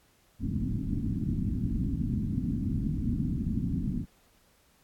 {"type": "low-pass noise", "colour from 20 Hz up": "white", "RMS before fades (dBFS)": -30, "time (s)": [0.39, 4.06], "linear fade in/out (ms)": 50, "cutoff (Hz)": 270, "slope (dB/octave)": 48, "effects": ["pink hiss -65 dBFS RMS until 4.83 s", "AAC 64 kbps"]}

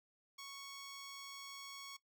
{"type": "tone", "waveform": "10% pulse", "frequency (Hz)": 1108.7, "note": "C#6", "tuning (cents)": 0, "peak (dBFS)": -40, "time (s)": [0.38, 1.97], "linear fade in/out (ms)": 10, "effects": ["noise-tail reverb RT60 0.1 s tail -18 dB re dry"]}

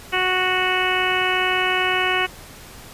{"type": "harmonic tone", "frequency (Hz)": 369, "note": "F#4", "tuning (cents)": -5, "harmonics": [1, 2, 3, 4, 5, 6, 7, 8], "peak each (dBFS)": [-26, -26, -26, -26, -26, -26, -26, -26], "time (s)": [0.12, 2.27], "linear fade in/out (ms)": 20, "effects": ["pink hiss -41 dBFS RMS until 2.93 s", "resampled to 32000 Hz"]}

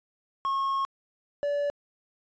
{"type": "tone pair in turn", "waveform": "triangle", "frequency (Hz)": [1088, 576.3], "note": ["C#6", "D5"], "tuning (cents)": [-33, -33], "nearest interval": "major seventh", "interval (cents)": 1100, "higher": "first", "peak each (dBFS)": -23, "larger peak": "neither", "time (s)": [[0.45, 0.85], [1.43, 1.7]], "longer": "first", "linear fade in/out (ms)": 0, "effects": ["resampled to 16000 Hz"]}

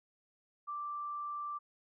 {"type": "tone", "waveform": "sine", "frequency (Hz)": 1174.7, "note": "D6", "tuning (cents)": 0, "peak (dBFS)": -37, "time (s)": [0.67, 1.59], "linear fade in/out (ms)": 20, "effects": []}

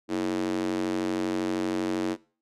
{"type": "tone with high-pass filter", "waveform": "square", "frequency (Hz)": 46.36, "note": "F#1", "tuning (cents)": 4, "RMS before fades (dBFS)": -28, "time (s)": [0.08, 2.17], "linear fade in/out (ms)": 50, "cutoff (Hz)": 300, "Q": 4.1, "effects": ["noise-tail reverb RT60 0.4 s tail -21 dB re dry", "low-pass 8000 Hz 12 dB/octave"]}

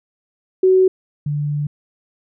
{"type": "tone pair in turn", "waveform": "sine", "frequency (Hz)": [374.6, 146.78], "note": ["F#4", "D3"], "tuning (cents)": [21, -1], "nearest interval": "octave + major third", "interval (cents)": 1622, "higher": "first", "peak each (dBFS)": [-9, -18], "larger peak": "first", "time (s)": [[0.63, 0.88], [1.26, 1.67]], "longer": "second", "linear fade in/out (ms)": 5, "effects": []}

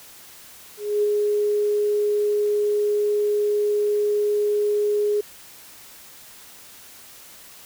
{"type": "tone with ADSR envelope", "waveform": "sine", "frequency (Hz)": 416, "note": "G#4", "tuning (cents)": 3, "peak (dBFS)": -16, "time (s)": [0.77, 5.21], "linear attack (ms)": 260, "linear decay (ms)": 25, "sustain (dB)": -2, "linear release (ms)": 7, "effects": ["white hiss -45 dBFS RMS until 7.65 s"]}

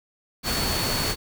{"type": "tone in noise", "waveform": "sine", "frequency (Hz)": 4435, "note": "C#8", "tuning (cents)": 0, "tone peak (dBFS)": -29, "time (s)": [0.43, 1.16], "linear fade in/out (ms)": 50, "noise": "pink", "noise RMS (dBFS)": -26, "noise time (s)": [0.43, 1.16], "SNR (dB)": -6, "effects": []}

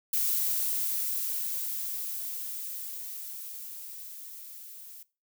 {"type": "noise with level ramp", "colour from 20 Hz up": "violet", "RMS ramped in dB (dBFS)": [-27, -47], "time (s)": [0.13, 5.03], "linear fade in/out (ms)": 5, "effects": ["noise-tail reverb RT60 0.3 s tail -20 dB re dry"]}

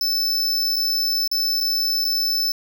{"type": "tone with dropouts", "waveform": "square", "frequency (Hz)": 5274, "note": "E8", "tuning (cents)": 0, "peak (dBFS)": -19, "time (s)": [0.01, 2.52], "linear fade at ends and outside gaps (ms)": 2, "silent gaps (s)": [[0.76, 0.764], [1.277, 1.314], [1.604, 1.609], [2.045, 2.049]], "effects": []}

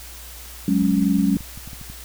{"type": "chord", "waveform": "sine", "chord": "F# suspended second", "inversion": "none", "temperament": "just", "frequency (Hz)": [185, 208.1, 277.5], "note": ["F#3", "G#3", "C#4"], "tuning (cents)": [0, 4, 2], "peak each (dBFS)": -20, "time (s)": [0.68, 1.37], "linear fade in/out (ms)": 2}
{"type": "clicks", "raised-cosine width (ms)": 5, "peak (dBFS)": -25, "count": 12, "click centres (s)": [0.824, 0.914, 0.98, 1.026, 1.191, 1.345, 1.407, 1.576, 1.676, 1.732, 1.814, 1.9]}
{"effects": ["added 60 Hz sine -40 dBFS peak until 2.04 s", "white hiss -40 dBFS RMS until 2.04 s"]}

